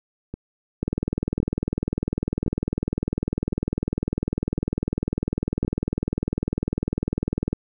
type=two click trains; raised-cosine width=3 ms; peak=-10 / -18 dBFS; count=135 / 6; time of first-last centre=0.83-7.53 / 0.34-5.648 s; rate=20 / 0.942 Hz; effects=none